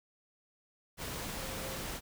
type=tone in noise; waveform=sine; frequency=529 Hz; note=C5; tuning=19 cents sharp; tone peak=-47 dBFS; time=1.34-1.85 s; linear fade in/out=50 ms; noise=pink; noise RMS=-40 dBFS; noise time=0.97-2.01 s; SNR=-10 dB; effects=none